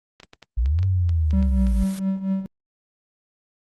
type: clicks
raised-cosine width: 0.2 ms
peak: -23 dBFS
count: 11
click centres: 0.201 / 0.233 / 0.334 / 0.427 / 0.659 / 0.789 / 0.83 / 1.093 / 1.309 / 1.427 / 1.669 s
type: linear two-way sweep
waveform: sine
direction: up then down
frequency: 52 to 96.6 to 52 Hz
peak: -17 dBFS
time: 0.57-1.84 s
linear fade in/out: 10 ms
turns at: 0.85 s
type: noise with exponential growth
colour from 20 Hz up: white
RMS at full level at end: -36 dBFS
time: 1.07-1.99 s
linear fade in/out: 1 ms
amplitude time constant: 200 ms
type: tone with tremolo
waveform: triangle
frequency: 192.1 Hz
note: G3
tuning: 35 cents flat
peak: -16 dBFS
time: 1.33-2.46 s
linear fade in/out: 0 ms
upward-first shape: triangle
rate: 4.3 Hz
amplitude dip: 80%
effects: Opus 24 kbps